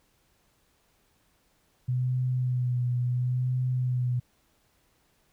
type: tone with vibrato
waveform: sine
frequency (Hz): 125.1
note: B2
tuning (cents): +23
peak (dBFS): -24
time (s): 1.88-4.2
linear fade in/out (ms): 10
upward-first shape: sine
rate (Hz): 0.72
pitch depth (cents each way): 29
effects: pink hiss -68 dBFS RMS until 5.32 s